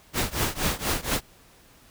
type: noise with tremolo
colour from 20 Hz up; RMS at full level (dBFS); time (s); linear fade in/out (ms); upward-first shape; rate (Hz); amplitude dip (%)
pink; -23; 0.13-1.21; 50; triangle; 4.2; 95
effects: pink hiss -55 dBFS RMS until 1.9 s